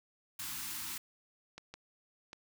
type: band-stop noise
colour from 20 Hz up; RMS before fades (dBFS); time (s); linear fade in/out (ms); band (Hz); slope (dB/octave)
white; -41; 0.39-0.98; 5; 360 to 830; 96
type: clicks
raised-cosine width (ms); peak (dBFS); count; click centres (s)
0.2; -29; 3; 1.58 / 1.74 / 2.331
effects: none